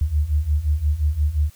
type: beating tone pair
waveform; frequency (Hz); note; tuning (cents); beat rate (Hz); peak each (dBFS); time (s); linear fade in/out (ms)
sine; 71.4 / 77.1; D2 / D#2; -48 / -15; 5.7; -22 / -19; 0.01-1.5; 5
effects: white hiss -53 dBFS RMS until 1.55 s